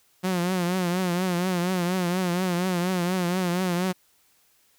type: tone with vibrato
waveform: sawtooth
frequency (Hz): 180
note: F#3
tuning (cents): -47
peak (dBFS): -19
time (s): 0.23-3.93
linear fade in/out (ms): 20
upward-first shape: triangle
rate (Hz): 4.2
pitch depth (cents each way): 93
effects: white hiss -63 dBFS RMS until 4.78 s